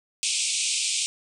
white band-pass noise, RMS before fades -26 dBFS, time 0.23-1.06 s, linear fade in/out 0 ms, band 2300 to 9200 Hz, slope 96 dB/octave, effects none

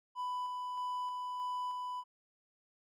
triangle tone with tremolo, 995 Hz, B5, 13 cents sharp, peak -33 dBFS, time 0.15-2.04 s, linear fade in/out 50 ms, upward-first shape square, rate 1.6 Hz, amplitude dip 25%, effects none

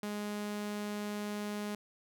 sawtooth tone, 207.7 Hz, G#3, in tune, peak -32 dBFS, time 0.03-1.75 s, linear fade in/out 2 ms, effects none

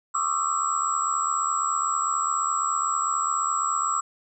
sine tone cluster, 1104 / 1173 / 1248 / 1333 / 7710 Hz, C#6 / D6 / D#6 / E6 / B8, -7 / -2 / +5 / +19 / -43 cents, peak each -29 dBFS, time 0.14-4.01 s, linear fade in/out 10 ms, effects none

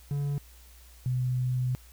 triangle / sine tone pair in turn, 142.8 / 126.34 Hz, D3 / B2, -48 / +40 cents, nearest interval major second, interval 212 cents, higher first, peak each -25 dBFS, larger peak neither, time 0.11-0.38 / 1.06-1.75 s, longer second, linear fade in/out 0 ms, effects added 60 Hz sine -51 dBFS peak until 1.92 s + white hiss -57 dBFS RMS until 1.92 s

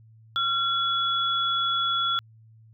sine tone pair together, 1369 / 3388 Hz, F6 / G#7, -35 / +34 cents, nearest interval octave + major third, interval 1569 cents, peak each -25 dBFS, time 0.36-2.19 s, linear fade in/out 0 ms, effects added 111 Hz sine -50 dBFS peak until 2.73 s

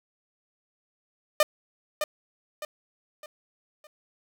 sawtooth tone with echo, 605 Hz, D#5, 49 cents flat, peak -13 dBFS, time 1.4-1.43 s, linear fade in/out 2 ms, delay 610 ms, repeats 4, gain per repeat -8 dB, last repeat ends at 3.87 s, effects none

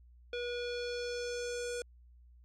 square tone with low-pass filter sweep, 483.9 Hz, B4, 35 cents flat, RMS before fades -38 dBFS, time 0.33-1.82 s, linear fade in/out 2 ms, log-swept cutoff 3300 to 8200 Hz, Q 2.5, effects added 60 Hz sine -56 dBFS peak until 2.44 s

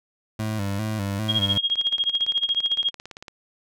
25% pulse tone with vibrato, 103.9 Hz, G#2, 1 cent sharp, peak -21 dBFS, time 0.39-1.58 s, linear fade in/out 5 ms, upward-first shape square, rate 2.5 Hz, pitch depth 78 cents each way
sine tone with tremolo, 3263 Hz, G#7, 31 cents flat, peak -17 dBFS, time 1.28-2.91 s, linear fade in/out 20 ms, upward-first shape sine, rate 14 Hz, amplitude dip 90%
click train, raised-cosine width 0.2 ms, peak -21 dBFS, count 29, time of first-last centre 1.7-3.282 s, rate 17.7 Hz
effects none

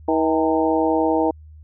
harmonic tone with a mistuned harmonic, 159.7 Hz, D#3, 45 cents sharp, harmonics 2 / 3 / 4 / 5 / 6, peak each -20 / -22 / -23 / -24 / -25 dBFS, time 0.08-1.31 s, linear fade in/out 5 ms, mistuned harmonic 6, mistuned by -91 cents, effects added 77 Hz sine -40 dBFS peak until 1.63 s

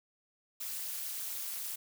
blue noise with amplitude modulation, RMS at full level -35 dBFS, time 0.6-1.76 s, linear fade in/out 10 ms, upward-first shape sine, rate 224 Hz, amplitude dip 95%, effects none

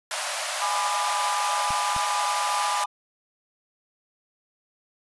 pink high-pass noise, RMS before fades -29 dBFS, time 0.11-2.84 s, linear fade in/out 2 ms, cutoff 570 Hz, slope 96 dB/octave
triangle chord, G# diminished, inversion none, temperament just, 830.6 / 996.7 / 1196.1 Hz, G#5 / B5 / D6, 0 / +16 / +31 cents, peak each -27 dBFS, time 0.61-2.86 s, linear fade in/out 10 ms
clicks, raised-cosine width 5 ms, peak -25 dBFS, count 2, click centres 1.706 / 1.964 s
effects resampled to 24000 Hz

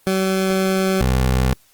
20% pulse tone pair in turn, 190 / 64.03 Hz, F#3 / C2, +46 / -37 cents, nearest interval octave + perfect fifth, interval 1883 cents, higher first, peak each -11 / -10 dBFS, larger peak second, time 0.07-1.01 / 1.01-1.53 s, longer first, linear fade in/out 0 ms, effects white hiss -55 dBFS RMS until 1.73 s + Opus 24 kbps

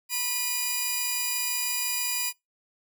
5% pulse tone pair together, 980 / 2437 Hz, B5 / D#7, -14 / -37 cents, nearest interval octave + major third, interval 1577 cents, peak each -22 / -17 dBFS, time 0.09-2.33 s, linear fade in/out 50 ms, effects noise-tail reverb RT60 0.2 s tail -25 dB re dry

